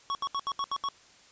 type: tone bursts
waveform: square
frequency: 1112 Hz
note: C#6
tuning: 5 cents sharp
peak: -29 dBFS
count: 7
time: 0.1-0.887 s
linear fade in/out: 0 ms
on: 49 ms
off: 74 ms
effects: white hiss -57 dBFS RMS until 1.31 s + resampled to 16000 Hz